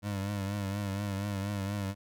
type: tone with vibrato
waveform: 25% pulse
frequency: 100 Hz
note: G2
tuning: 35 cents sharp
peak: -28 dBFS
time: 0.02-1.95 s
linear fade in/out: 50 ms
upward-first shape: triangle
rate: 4.2 Hz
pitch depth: 72 cents each way
effects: none